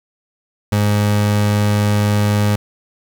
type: tone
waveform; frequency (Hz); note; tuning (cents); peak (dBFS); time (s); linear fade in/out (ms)
30% pulse; 103.83; G#2; 0; -10; 0.72-2.56; 5
effects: 8-bit